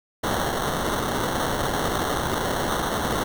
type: noise with sample-and-hold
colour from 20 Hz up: violet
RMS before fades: -25 dBFS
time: 0.23-3.24 s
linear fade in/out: 10 ms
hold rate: 2450 Hz
effects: none